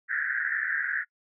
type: band-pass noise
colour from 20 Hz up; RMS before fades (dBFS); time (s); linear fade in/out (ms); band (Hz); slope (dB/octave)
pink; -29; 0.08-1.05; 50; 1500 to 1900; 96
effects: noise-tail reverb RT60 0.1 s tail -24 dB re dry